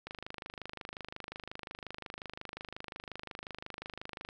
click train, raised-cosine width 0.3 ms, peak -25 dBFS, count 109, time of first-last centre 0.07-4.289 s, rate 25.6 Hz, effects none

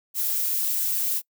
violet noise, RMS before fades -25 dBFS, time 0.14-1.22 s, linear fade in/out 50 ms, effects noise-tail reverb RT60 0.1 s tail -25 dB re dry

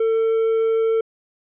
triangle tone, 448.9 Hz, A4, 35 cents sharp, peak -14 dBFS, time 0-1.01 s, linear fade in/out 5 ms, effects resampled to 8000 Hz

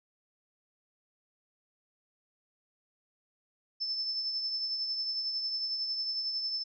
sine tone with tremolo, 5274 Hz, E8, in tune, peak -29 dBFS, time 3.8-6.64 s, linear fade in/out 20 ms, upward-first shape triangle, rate 11 Hz, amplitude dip 45%, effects none

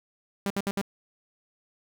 sawtooth tone bursts, 198.7 Hz, G3, 24 cents sharp, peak -22 dBFS, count 4, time 0.46-0.814 s, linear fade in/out 0 ms, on 42 ms, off 62 ms, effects none

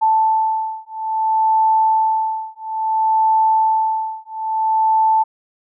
sine beating tone pair, 880 / 880.59 Hz, A5 / A5, 0 / +1 cents, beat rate 0.59 Hz, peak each -17 dBFS, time 0.01-5.24 s, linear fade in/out 20 ms, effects none

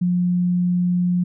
sine tone, 178 Hz, F3, 33 cents sharp, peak -16 dBFS, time 0.01-1.24 s, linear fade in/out 10 ms, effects none

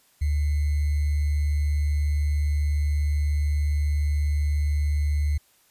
sine tone with sample-and-hold, 73.6 Hz, D2, 4 cents sharp, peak -20 dBFS, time 0.21-5.38 s, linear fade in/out 10 ms, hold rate 2100 Hz, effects white hiss -61 dBFS RMS until 5.7 s + resampled to 32000 Hz

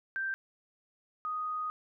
sine tone pair in turn, 1568 / 1244.5 Hz, G6 / D#6, 0 / 0 cents, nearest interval major third, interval 400 cents, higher first, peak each -31 / -32 dBFS, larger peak first, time 0.16-0.34 / 1.25-1.7 s, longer second, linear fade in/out 0 ms, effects none

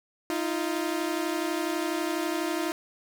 sawtooth tone pair together, 313.5 / 345.6 Hz, D#4 / F4, +13 / -18 cents, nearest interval major second, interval 169 cents, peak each -26 dBFS, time 0.3-2.72 s, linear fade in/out 0 ms, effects none

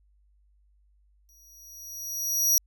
sawtooth tone with exponential growth, 5770 Hz, F#8, 44 cents flat, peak -15 dBFS, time 1.29-2.58 s, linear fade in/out 0 ms, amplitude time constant 280 ms, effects added 50 Hz sine -60 dBFS peak until 2.66 s

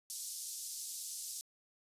white band-pass noise, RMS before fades -44 dBFS, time 0.1-1.41 s, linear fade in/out 0 ms, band 4700 to 11000 Hz, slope 24 dB/octave, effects resampled to 32000 Hz

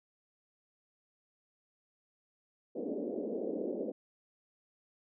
white band-pass noise, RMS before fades -37 dBFS, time 2.75-3.92 s, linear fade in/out 10 ms, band 210 to 550 Hz, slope 48 dB/octave, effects none

